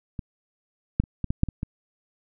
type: clicks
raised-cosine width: 5 ms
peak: -19 / -6 / -27 / -14 / -12 / -6 / -19 / -16 dBFS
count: 8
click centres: 0.192 / 1 / 1.038 / 1.243 / 1.305 / 1.434 / 1.487 / 1.631 s
effects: none